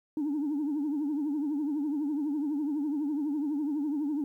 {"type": "tone with vibrato", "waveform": "sine", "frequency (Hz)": 293.7, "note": "D4", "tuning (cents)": 0, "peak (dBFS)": -26, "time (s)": [0.17, 4.24], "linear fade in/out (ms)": 2, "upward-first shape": "triangle", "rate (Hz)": 12, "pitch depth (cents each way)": 140, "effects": ["tanh soft clip ceiling -25 dBFS", "11-bit"]}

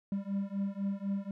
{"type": "beating tone pair", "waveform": "triangle", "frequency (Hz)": [196, 200], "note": ["G3", "G3"], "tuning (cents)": [0, 35], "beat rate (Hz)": 4, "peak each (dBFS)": [-33, -33], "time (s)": [0.12, 1.31], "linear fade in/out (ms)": 2, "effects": []}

